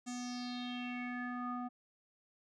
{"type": "tone with low-pass filter sweep", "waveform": "square", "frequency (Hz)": 246.3, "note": "B3", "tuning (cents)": -5, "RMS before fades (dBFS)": -41, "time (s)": [0.06, 1.69], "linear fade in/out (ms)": 20, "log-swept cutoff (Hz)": [7400, 970], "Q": 5.4, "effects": []}